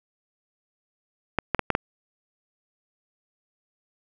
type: clicks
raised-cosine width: 0.5 ms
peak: -6 dBFS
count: 5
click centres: 1.387 / 1.547 / 1.593 / 1.703 / 1.751 s
effects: none